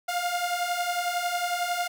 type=beating tone pair; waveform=sawtooth; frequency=698.5 / 709.5 Hz; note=F5 / F5; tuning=0 / +27 cents; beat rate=11 Hz; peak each=-27 / -24 dBFS; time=0.08-1.88 s; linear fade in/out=10 ms; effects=none